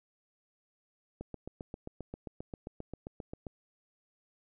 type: click train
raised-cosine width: 2 ms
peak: -27 dBFS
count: 18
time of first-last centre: 1.21-3.468 s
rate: 7.53 Hz
effects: none